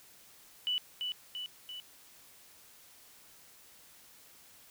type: tone with echo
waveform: sine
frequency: 2969 Hz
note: F#7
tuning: 5 cents sharp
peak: -29 dBFS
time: 0.67-0.78 s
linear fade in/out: 0 ms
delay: 340 ms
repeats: 3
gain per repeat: -4 dB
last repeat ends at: 1.8 s
effects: white hiss -58 dBFS RMS until 4.7 s